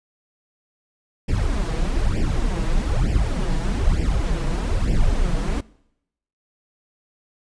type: noise with flanger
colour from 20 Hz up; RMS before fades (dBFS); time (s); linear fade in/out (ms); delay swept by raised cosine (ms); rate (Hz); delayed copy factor
brown; -20; 1.28-5.61; 10; 0.38 to 6.28; 1.1; +0.9
effects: noise-tail reverb RT60 0.8 s tail -22 dB re dry + resampled to 22050 Hz